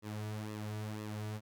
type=tone with flanger; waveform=sawtooth; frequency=106.6 Hz; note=G#2; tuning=46 cents sharp; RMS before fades=-41 dBFS; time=0.02-1.41 s; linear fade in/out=50 ms; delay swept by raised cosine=1.3 to 3.8 ms; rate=2 Hz; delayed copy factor=-0.65; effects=none